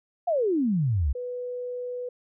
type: exponential sweep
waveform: sine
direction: down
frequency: 732 to 61.74 Hz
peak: -21 dBFS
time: 0.27-1.13 s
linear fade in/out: 10 ms
type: tone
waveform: sine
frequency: 493.9 Hz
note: B4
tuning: in tune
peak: -30 dBFS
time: 1.15-2.09 s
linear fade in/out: 5 ms
effects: none